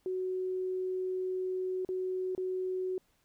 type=tone with dropouts; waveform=sine; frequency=371.2 Hz; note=F#4; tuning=6 cents sharp; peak=-31 dBFS; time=0.06-2.98 s; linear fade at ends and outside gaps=1 ms; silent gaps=1.849-1.889 / 2.35-2.378 s; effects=pink hiss -72 dBFS RMS until 3.24 s